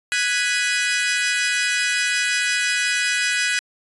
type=chord; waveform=sawtooth; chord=G# minor seventh; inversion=third; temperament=equal; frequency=1480 / 1661.2 / 1975.5 / 2489 Hz; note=F#6 / G#6 / B6 / D#7; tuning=0 / 0 / 0 / 0 cents; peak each=-21 dBFS; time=0.12-3.59 s; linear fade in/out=0 ms; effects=resampled to 24000 Hz